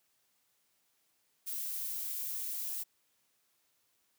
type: noise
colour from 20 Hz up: violet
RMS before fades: -38 dBFS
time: 1.46-2.84 s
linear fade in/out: 20 ms
effects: white hiss -75 dBFS RMS until 4.18 s + high-pass 80 Hz 12 dB/octave